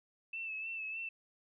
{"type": "tone with vibrato", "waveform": "sine", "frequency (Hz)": 2637, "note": "E7", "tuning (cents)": 0, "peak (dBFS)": -38, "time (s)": [0.33, 1.09], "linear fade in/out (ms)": 5, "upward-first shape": "sine", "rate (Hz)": 3.3, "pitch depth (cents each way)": 40, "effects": []}